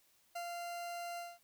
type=tone with ADSR envelope; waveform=40% pulse; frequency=693 Hz; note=F5; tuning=14 cents flat; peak=-38 dBFS; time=0.35-1.39 s; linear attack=10 ms; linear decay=70 ms; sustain=-2 dB; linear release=210 ms; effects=white hiss -71 dBFS RMS until 1.43 s